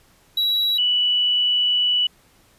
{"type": "tone pair in turn", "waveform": ["triangle", "sine"], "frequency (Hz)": [3895, 2957], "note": ["B7", "F#7"], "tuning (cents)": [-25, -2], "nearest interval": "perfect fourth", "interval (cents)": 477, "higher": "first", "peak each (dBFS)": -16, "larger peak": "neither", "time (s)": [[0.37, 0.78], [0.78, 2.07]], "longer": "second", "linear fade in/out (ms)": 5, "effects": ["pink hiss -56 dBFS RMS until 2.58 s", "resampled to 32000 Hz"]}